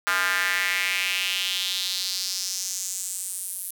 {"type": "tone with high-pass filter sweep", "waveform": "square", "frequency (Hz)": 93.4, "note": "F#2", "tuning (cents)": 17, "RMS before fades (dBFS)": -27, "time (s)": [0.07, 3.71], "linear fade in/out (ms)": 0, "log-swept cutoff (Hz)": [1400, 11000], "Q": 3.2, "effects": ["8-bit"]}